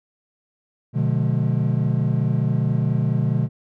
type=chord; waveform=triangle; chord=B diminished seventh; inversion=none; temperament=just; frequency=123.47 / 148.16 / 177.8 / 213.4 Hz; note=B2 / D3 / F3 / Ab3; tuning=0 / +16 / +31 / +47 cents; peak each=-19 / -20 / -25 / -25 dBFS; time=0.93-3.49 s; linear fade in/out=50 ms; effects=none